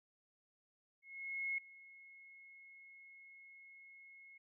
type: tone with ADSR envelope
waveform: sine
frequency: 2171 Hz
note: C#7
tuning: 37 cents flat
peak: -35 dBFS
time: 1.02-4.38 s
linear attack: 560 ms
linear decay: 4 ms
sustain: -21 dB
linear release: 8 ms
effects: none